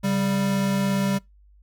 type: tone pair together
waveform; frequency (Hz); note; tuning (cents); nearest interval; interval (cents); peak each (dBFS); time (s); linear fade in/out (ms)
square; 138.59 / 196; C#3 / G3; 0 / 0; tritone; 600; -29 / -22; 0.03-1.19; 20
effects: noise-tail reverb RT60 0.2 s tail -26 dB re dry + added 50 Hz sine -51 dBFS peak until 1.62 s